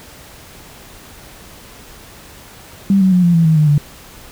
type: tone with pitch steps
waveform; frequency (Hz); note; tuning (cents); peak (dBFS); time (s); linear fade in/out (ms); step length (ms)
sine; 196.3 / 188.19 / 180.42 / 172.97 / 165.83 / 158.99 / 152.42 / 146.13; G3 / F#3 / F#3 / F3 / E3 / D#3 / D#3 / D3; +3 / +30 / -43 / -16 / +11 / +38 / -35 / -8; -8; 2.9-3.78; 2; 110
effects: pink hiss -39 dBFS RMS until 4.31 s